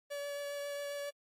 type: tone with vibrato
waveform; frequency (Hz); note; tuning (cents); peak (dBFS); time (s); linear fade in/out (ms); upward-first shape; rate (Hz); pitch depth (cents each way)
45% pulse; 572; D5; -46; -38; 0.1-1.11; 20; triangle; 7.4; 12
effects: AAC 48 kbps